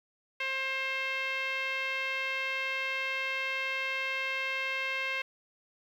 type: tone with low-pass filter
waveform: 5% pulse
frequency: 531 Hz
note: C5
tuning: 25 cents sharp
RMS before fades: -33 dBFS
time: 0.4-5.22 s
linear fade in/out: 5 ms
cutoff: 2400 Hz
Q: 3.2
effects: 10-bit